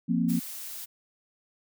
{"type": "chord", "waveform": "sine", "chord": "F suspended fourth", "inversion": "none", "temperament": "equal with one note detuned", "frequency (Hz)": [174.61, 233.1, 262.7], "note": ["F3", "Bb3", "C4"], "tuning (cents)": [0, 0, 7], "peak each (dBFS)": [-27, -26, -29], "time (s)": [0.08, 0.4], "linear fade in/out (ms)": 20}
{"type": "noise", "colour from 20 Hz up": "blue", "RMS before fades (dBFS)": -39, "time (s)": [0.28, 0.86], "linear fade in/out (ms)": 20}
{"effects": []}